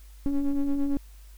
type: ring-modulated tone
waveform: triangle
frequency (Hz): 138.59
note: C#3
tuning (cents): 0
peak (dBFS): -17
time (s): 0.26-0.97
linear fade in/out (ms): 0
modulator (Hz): 143
effects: added 50 Hz sine -45 dBFS peak until 1.37 s + white hiss -59 dBFS RMS until 1.37 s